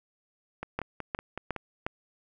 two click trains, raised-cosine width 0.5 ms, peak -20 / -15 dBFS, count 6 / 4, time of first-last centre 0.63-1.563 / 0.79-1.865 s, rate 5.36 / 2.79 Hz, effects none

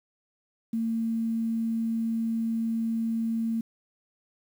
sine tone with quantisation, 226.8 Hz, A#3, 47 cents flat, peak -25 dBFS, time 0.73-3.61 s, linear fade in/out 5 ms, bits 9, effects none

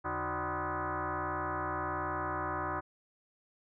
sine tone with frequency modulation, 143.2 Hz, D3, 43 cents flat, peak -32 dBFS, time 0.04-2.81 s, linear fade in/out 20 ms, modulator 225 Hz, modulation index 6.1, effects none

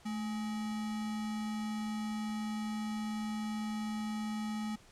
sine tone with sample-and-hold, 216.4 Hz, A3, 29 cents flat, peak -34 dBFS, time 0.05-4.76 s, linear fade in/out 10 ms, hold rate 1050 Hz, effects pink hiss -60 dBFS RMS until 4.91 s + low-pass 9000 Hz 12 dB/octave

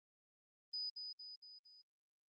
sine tone with echo, 4978 Hz, D#8, in tune, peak -40 dBFS, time 0.73-0.9 s, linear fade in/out 10 ms, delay 230 ms, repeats 4, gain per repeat -5 dB, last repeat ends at 1.82 s, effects Opus 32 kbps

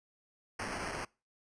blue noise with sample-and-hold, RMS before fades -39 dBFS, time 0.59-1.05 s, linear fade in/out 5 ms, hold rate 3675 Hz, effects noise-tail reverb RT60 0.3 s tail -24 dB re dry + resampled to 22050 Hz

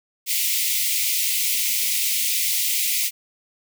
white high-pass noise, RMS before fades -22 dBFS, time 0.26-3.11 s, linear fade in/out 50 ms, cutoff 2000 Hz, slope 96 dB/octave, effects none

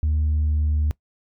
sine tone with pitch glide, 76.4 to 75.52 Hz, D#2 to D2, -31 to +49 cents, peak -16 dBFS, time 0.03-0.91 s, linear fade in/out 0 ms, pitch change -20 cents, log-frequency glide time 0.18-0.78 s, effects noise-tail reverb RT60 0.1 s tail -23 dB re dry + tanh soft clip ceiling -16 dBFS

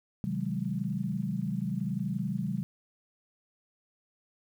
sine chord, Ab dominant seventh, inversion first, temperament just, 129.78 / 155.74 / 186.89 / 207.7 Hz, C3 / Eb3 / Gb3 / Ab3, -14 / +2 / +18 / 0 cents, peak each -36 / -36 / -33 / -35 dBFS, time 0.24-2.63 s, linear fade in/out 0 ms, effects 10-bit

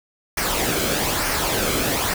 pink noise with flanger, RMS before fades -22 dBFS, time 0.37-2.14 s, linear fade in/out 5 ms, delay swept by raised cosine 0.26 to 1.11 ms, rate 1.1 Hz, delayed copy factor -0.5, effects none

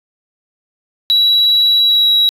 triangle tone with pitch glide, 3906 to 3877 Hz, B7 to B7, -20 to -33 cents, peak -6 dBFS, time 1.1-2.29 s, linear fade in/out 0 ms, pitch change -13 cents, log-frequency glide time 1.78-2.09 s, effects tanh soft clip ceiling -4 dBFS

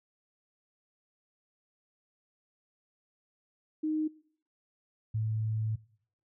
sine tone pair in turn, 310 / 109.6 Hz, D#4 / A2, -6 / -6 cents, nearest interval octave + tritone, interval 1800 cents, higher first, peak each -28 / -28 dBFS, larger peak neither, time 3.83-4.08 / 5.14-5.76 s, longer second, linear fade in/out 10 ms, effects noise-tail reverb RT60 0.6 s tail -22 dB re dry

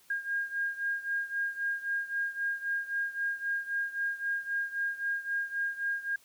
sine beating tone pair, 1618 / 1621.8 Hz, G#6 / G#6, -46 / -42 cents, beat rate 3.8 Hz, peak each -32 / -35 dBFS, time 0.1-6.16 s, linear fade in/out 5 ms, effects white hiss -62 dBFS RMS until 6.24 s

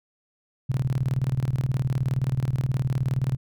sine tone with tremolo, 130 Hz, C3, 11 cents flat, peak -19 dBFS, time 0.69-3.37 s, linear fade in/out 10 ms, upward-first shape square, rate 19 Hz, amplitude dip 80%, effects none

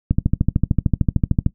click train, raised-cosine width 5 ms, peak -3 dBFS, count 19, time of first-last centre 0.11-1.463 s, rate 13.3 Hz, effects noise-tail reverb RT60 0.1 s tail -17 dB re dry

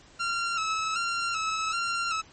sawtooth tone with vibrato, 1338 Hz, E6, 25 cents sharp, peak -23 dBFS, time 0.19-2.22 s, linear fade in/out 20 ms, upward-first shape square, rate 1.3 Hz, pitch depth 52 cents each way, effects pink hiss -54 dBFS RMS until 2.32 s + MP3 32 kbps

